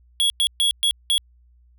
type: tone bursts at uneven times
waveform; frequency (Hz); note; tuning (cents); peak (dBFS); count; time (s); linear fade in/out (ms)
square; 3339; G#7; +9; -17; 5; 0.2-0.3 / 0.4-0.47 / 0.6-0.71 / 0.83-0.91 / 1.1-1.18; 0
effects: added 60 Hz sine -52 dBFS peak until 1.78 s